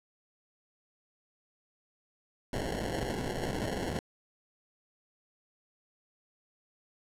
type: noise with sample-and-hold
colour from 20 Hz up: blue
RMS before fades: -34 dBFS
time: 2.53-3.99 s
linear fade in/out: 2 ms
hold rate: 1225 Hz
effects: low-pass 11000 Hz 12 dB/octave